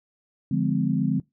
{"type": "chord", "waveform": "sine", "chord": "D half-diminished seventh", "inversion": "none", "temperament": "equal with one note detuned", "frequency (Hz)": [146.83, 174.61, 207.7, 257], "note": ["D3", "F3", "Ab3", "C4"], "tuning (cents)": [0, 0, 0, -31], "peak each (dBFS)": -26, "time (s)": [0.51, 1.2], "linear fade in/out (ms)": 5, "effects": ["noise-tail reverb RT60 0.2 s tail -23 dB re dry"]}